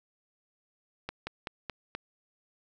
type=slowing click train; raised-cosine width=0.3 ms; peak=-19 dBFS; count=5; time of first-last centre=1.09-1.95 s; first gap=180 ms; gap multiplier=1.12; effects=none